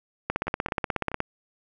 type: two click trains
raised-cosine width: 0.5 ms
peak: -10 / -21 dBFS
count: 16 / 4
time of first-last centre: 0.3-1.204 / 0.47-1.117 s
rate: 16.6 / 4.64 Hz
effects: none